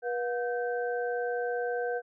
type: tone cluster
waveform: sine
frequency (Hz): 484.1 / 719 / 1549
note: B4 / F#5 / G6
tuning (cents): -35 / -50 / -21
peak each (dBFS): -30 / -35 / -37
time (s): 0.02-2.02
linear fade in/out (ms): 50
effects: none